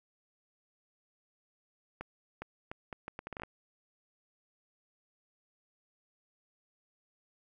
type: accelerating click train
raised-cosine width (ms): 0.5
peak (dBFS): -25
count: 12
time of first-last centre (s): 2.01-3.435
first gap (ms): 410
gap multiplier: 0.72
effects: 11-bit